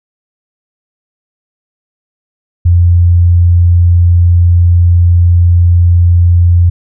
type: tone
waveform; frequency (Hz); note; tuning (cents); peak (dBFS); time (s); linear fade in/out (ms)
sine; 87; F2; -6; -3; 2.65-6.7; 10
effects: none